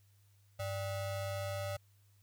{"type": "ring-modulated tone", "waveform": "square", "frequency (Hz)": 343.3, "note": "F4", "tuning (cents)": -30, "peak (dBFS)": -34, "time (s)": [0.59, 1.77], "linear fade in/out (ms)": 10, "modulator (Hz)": 244, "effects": ["added 100 Hz sine -64 dBFS peak until 2.22 s", "white hiss -74 dBFS RMS until 2.22 s"]}